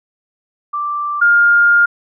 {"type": "tone pair in turn", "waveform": "sine", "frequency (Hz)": [1174.7, 1410.7], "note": ["D6", "F6"], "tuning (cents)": [0, 17], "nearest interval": "minor third", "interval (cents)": 317, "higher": "second", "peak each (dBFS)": [-17, -7], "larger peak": "second", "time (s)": [[0.73, 1.21], [1.21, 1.86]], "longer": "second", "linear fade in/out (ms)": 10, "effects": []}